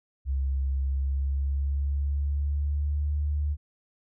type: tone with pitch glide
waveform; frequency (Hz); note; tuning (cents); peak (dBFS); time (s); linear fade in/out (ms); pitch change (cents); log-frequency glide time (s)
sine; 67.5 to 73.61; C#2 to D2; -45 to +5; -24; 0.25-3.57; 50; +150; 0.84-3.11
effects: none